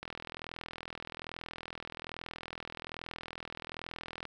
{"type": "click train", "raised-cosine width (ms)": 0.3, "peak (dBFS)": -24, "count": 175, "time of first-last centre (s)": [0.03, 4.253], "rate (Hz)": 41.2, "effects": []}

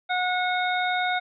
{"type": "harmonic tone with a mistuned harmonic", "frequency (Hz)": 728, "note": "F#5", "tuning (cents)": -28, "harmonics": [1, 2, 3, 5], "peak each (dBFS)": [-25, -28, -30, -32], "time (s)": [0.09, 1.2], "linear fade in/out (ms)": 20, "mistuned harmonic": 5, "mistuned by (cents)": 29, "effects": []}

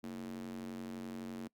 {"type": "tone with high-pass filter", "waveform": "square", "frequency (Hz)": 45.88, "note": "F#1", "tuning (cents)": -14, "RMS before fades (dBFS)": -44, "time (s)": [0.03, 1.48], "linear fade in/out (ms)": 10, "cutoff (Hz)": 240, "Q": 3.7, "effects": ["noise-tail reverb RT60 0.1 s tail -26 dB re dry", "Opus 48 kbps"]}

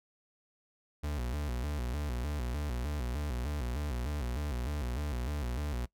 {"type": "tone with vibrato", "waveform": "40% pulse", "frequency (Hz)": 67, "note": "C2", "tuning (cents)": 42, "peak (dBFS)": -32, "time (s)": [1.03, 5.86], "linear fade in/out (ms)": 10, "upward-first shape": "square", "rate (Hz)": 3.3, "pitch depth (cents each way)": 170, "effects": ["noise-tail reverb RT60 0.1 s tail -21 dB re dry"]}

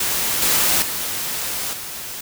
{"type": "noise with level steps", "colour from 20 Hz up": "white", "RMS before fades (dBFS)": [-21, -17, -25, -31], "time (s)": [0, 2.21], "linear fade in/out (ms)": 5, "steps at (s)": [0.42, 0.82, 1.73], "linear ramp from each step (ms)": 2, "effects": []}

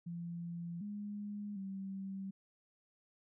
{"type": "tone with pitch steps", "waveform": "sine", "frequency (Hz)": [171, 206, 193.5], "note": ["F3", "G#3", "G3"], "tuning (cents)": [-36, -14, -22], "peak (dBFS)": -40, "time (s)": [0.06, 2.31], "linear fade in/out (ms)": 10, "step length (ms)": 750, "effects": []}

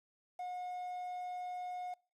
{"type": "tone with quantisation", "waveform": "triangle", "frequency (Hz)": 723, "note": "F#5", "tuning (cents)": -40, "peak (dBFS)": -37, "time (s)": [0.39, 1.94], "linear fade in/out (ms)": 5, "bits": 10, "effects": ["noise-tail reverb RT60 0.4 s tail -26 dB re dry", "low-pass 11000 Hz 12 dB/octave"]}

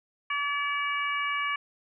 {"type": "harmonic tone", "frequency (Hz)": 573, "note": "D5", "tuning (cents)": -43, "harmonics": [2, 3, 4, 5], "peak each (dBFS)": [-30, -34, -31, -37], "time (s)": [0.3, 1.56], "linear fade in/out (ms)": 5, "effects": []}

